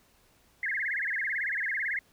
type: tone with vibrato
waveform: sine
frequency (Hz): 1864.7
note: A#6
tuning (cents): 0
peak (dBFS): -28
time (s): 0.63-1.99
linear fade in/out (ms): 2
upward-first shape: sine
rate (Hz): 18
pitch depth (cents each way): 260
effects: pink hiss -64 dBFS RMS until 2.12 s